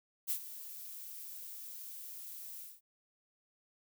violet noise with ADSR envelope, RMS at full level -33 dBFS, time 0.27-2.81 s, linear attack 37 ms, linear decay 81 ms, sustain -14 dB, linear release 200 ms, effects none

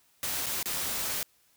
white noise with dropouts, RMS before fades -32 dBFS, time 0.23-1.23 s, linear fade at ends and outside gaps 1 ms, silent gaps 0.46-0.465 / 0.629-0.657 s, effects white hiss -66 dBFS RMS until 1.56 s

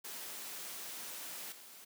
white noise with level steps, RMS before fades -45 / -54 dBFS, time 0.04-1.85 s, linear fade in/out 10 ms, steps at 1.52 s, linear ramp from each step 2 ms, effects high-pass 200 Hz 12 dB/octave

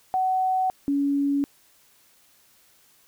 sine tone pair in turn, 750 / 281.9 Hz, F#5 / C#4, +23 / +29 cents, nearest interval octave + perfect fourth, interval 1694 cents, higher first, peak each -20 dBFS, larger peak neither, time 0.14-0.7 / 0.88-1.44 s, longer neither, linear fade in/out 0 ms, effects white hiss -59 dBFS RMS until 3.07 s

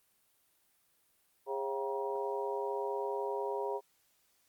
harmonic tone with a mistuned harmonic, 135.8 Hz, C#3, 35 cents flat, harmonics 3 / 4 / 5 / 6 / 7, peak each -36 / -40 / -44 / -44 / -39 dBFS, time 1.46-3.81 s, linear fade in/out 50 ms, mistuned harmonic 6, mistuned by -99 cents, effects white hiss -72 dBFS RMS until 4.48 s + Opus 32 kbps

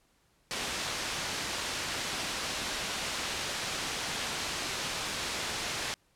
white low-pass noise, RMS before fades -35 dBFS, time 0.51-5.94 s, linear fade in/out 0 ms, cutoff 5200 Hz, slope 12 dB/octave, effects pink hiss -69 dBFS RMS until 6.15 s + low-pass 12000 Hz 12 dB/octave

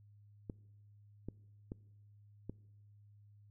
clicks, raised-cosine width 3 ms, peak -29 dBFS, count 4, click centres 0.498 / 1.286 / 1.719 / 2.496 s, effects noise-tail reverb RT60 1.0 s tail -23 dB re dry + added 103 Hz sine -59 dBFS peak until 3.5 s

